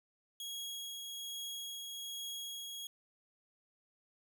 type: tone with tremolo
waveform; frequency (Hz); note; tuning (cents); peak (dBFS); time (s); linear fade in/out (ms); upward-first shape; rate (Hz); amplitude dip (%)
sawtooth; 3309; G#7; -7; -37; 0.4-2.87; 2; triangle; 1.2; 30
effects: none